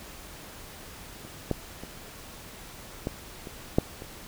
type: clicks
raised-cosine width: 2 ms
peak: -30 / -12 / -26 / -15 / -25 / -6 / -25 dBFS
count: 7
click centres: 1.25 / 1.513 / 1.836 / 3.071 / 3.472 / 3.785 / 4.021 s
effects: pink hiss -45 dBFS RMS until 4.27 s